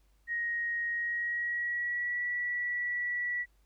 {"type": "tone with pitch glide", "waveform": "sine", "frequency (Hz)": [1878, 1946.5], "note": ["A#6", "B6"], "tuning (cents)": [12, -26], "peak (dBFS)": -30, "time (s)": [0.27, 3.46], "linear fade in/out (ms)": 50, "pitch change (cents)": 62, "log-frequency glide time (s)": [0.89, 2.24], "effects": ["added 50 Hz sine -64 dBFS peak until 3.65 s", "pink hiss -74 dBFS RMS until 3.65 s"]}